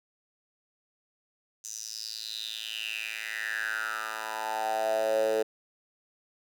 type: tone with high-pass filter sweep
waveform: 10% pulse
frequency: 110 Hz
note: A2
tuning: in tune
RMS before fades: -32 dBFS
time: 1.64-5.43 s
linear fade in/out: 10 ms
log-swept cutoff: 6500 to 460 Hz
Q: 6.7
effects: none